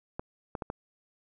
clicks, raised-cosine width 1 ms, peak -20 dBFS, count 4, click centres 0.195 / 0.552 / 0.622 / 0.701 s, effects none

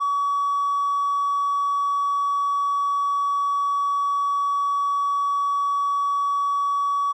sine tone with hard clipping, 1134 Hz, C#6, 39 cents sharp, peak -20 dBFS, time 0-7.13 s, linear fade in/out 20 ms, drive 1 dB, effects none

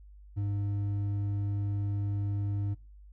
sine tone with hard clipping, 101.2 Hz, G#2, 44 cents flat, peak -30 dBFS, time 0.36-2.75 s, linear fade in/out 20 ms, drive 5 dB, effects noise-tail reverb RT60 0.3 s tail -25 dB re dry + added 50 Hz sine -49 dBFS peak until 3.12 s

